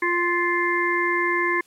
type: harmonic tone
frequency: 349.2 Hz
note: F4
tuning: in tune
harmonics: 1 / 3 / 5 / 6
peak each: -25 / -25 / -25 / -25 dBFS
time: 0.02-1.61 s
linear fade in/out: 5 ms
effects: white hiss -58 dBFS RMS until 1.66 s + low-pass 11000 Hz 12 dB/octave